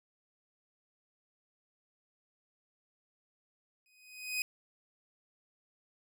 sawtooth tone with exponential growth, 2504 Hz, D#7, 10 cents sharp, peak -26 dBFS, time 3.86-4.42 s, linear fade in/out 1 ms, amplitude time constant 120 ms, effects none

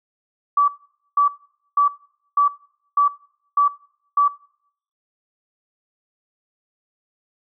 sine tone bursts, 1151 Hz, D6, 35 cents flat, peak -12 dBFS, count 7, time 0.57-4.28 s, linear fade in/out 5 ms, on 110 ms, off 490 ms, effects noise-tail reverb RT60 0.7 s tail -23 dB re dry

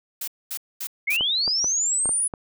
blue noise bursts, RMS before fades -30 dBFS, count 4, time 0.21-1.168 s, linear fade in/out 5 ms, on 67 ms, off 230 ms
sine linear sweep, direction up, 2087 to 10010 Hz, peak -20 dBFS, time 1.07-2.28 s, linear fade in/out 10 ms
clicks, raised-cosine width 1 ms, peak -18 dBFS, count 6, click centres 1.209 / 1.478 / 1.644 / 2.057 / 2.092 / 2.338 s
effects none

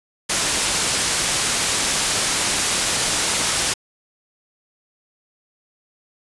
white low-pass noise, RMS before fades -21 dBFS, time 0.29-3.74 s, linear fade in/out 10 ms, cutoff 10000 Hz, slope 24 dB/octave, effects resampled to 24000 Hz

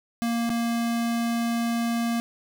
square tone with dropouts, 233.2 Hz, A#3, 1 cent sharp, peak -24 dBFS, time 0.22-2.2 s, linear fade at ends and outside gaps 0 ms, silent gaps 0.494-0.501 s, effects none

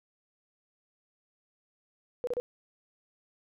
sine tone bursts, 489.9 Hz, B4, 14 cents flat, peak -28 dBFS, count 3, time 2.24-2.4 s, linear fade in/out 0 ms, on 32 ms, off 32 ms, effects none

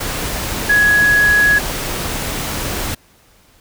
sine tone in noise, 1674 Hz, G#6, 13 cents sharp, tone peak -9 dBFS, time 0.69-1.59 s, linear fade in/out 10 ms, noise pink, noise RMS -22 dBFS, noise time 0-2.95 s, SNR +10 dB, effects pink hiss -51 dBFS RMS until 3.6 s

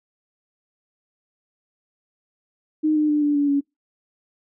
sine tone with pitch steps, 308.5 / 303 / 297.6 / 292.4 / 287.2 / 282.1 Hz, D#4 / D#4 / D4 / D4 / D4 / C#4, -15 / -46 / +23 / -7 / -39 / +30 cents, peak -16 dBFS, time 2.83-3.61 s, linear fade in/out 20 ms, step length 130 ms, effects noise-tail reverb RT60 0.2 s tail -25 dB re dry

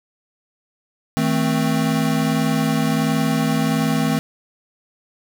square chord, A diminished, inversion second, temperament equal with one note detuned, 158.92 / 220 / 261.6 Hz, Eb3 / A3 / C4, +37 / 0 / 0 cents, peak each -22 dBFS, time 1.17-4.19 s, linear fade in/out 0 ms, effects none

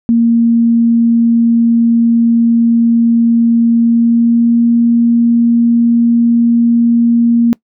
sine tone with pitch glide, 232.2 to 234.5 Hz, A#3 to A#3, -7 to +11 cents, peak -6 dBFS, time 0.09-7.53 s, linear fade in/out 0 ms, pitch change +18 cents, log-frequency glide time 3.78-4.63 s, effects noise-tail reverb RT60 0.1 s tail -23 dB re dry

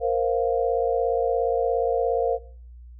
sine chord, Bb suspended second, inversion none, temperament equal, 466.2 / 523.3 / 698.5 Hz, Bb4 / C5 / F5, 0 / 0 / 0 cents, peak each -23 / -25 / -26 dBFS, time 0-2.39 s, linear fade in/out 50 ms, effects noise-tail reverb RT60 0.5 s tail -20 dB re dry + added 60 Hz sine -41 dBFS peak until 2.99 s

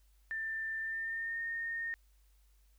sine tone with pitch glide, 1784 to 1837.3 Hz, A6 to A#6, +23 to -26 cents, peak -35 dBFS, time 0.31-1.94 s, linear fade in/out 0 ms, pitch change +51 cents, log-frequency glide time 0.8-1.4 s, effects added 50 Hz sine -63 dBFS peak until 2.78 s + white hiss -75 dBFS RMS until 2.78 s

